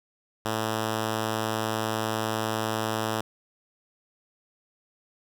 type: tone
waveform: 5% pulse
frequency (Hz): 110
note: A2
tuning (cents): 0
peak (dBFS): -15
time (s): 0.45-3.21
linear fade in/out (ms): 5
effects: none